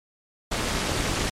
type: noise with amplitude modulation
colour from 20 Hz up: pink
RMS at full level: -22 dBFS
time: 0.51-1.3 s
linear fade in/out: 10 ms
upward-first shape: sine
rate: 245 Hz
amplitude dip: 80%
effects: low-pass 8000 Hz 12 dB/octave + MP3 64 kbps